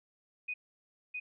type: tone with echo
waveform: sine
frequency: 2489 Hz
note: D#7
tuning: in tune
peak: -34 dBFS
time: 0.48-0.54 s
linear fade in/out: 10 ms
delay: 660 ms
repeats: 1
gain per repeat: -2 dB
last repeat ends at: 1.2 s
effects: none